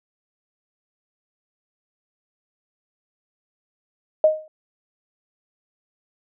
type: tone with exponential decay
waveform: sine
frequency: 622.3 Hz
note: D#5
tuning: in tune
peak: -8 dBFS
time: 4.24-4.48 s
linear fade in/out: 2 ms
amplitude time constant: 52 ms
effects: none